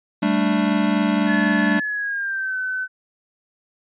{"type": "chord", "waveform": "square", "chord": "G suspended second", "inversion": "none", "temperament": "equal", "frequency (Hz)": [196, 220, 293.7], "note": ["G3", "A3", "D4"], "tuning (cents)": [0, 0, 0], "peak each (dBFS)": -22, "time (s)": [0.22, 1.8], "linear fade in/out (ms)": 10}
{"type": "tone with pitch glide", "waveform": "sine", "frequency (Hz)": [1722, 1516.5], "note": ["A6", "F#6"], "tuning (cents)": [-38, 42], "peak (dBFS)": -22, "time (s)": [1.26, 2.88], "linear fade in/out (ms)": 50, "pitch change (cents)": -220, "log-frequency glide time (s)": [1.79, 2.57]}
{"effects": ["resampled to 8000 Hz"]}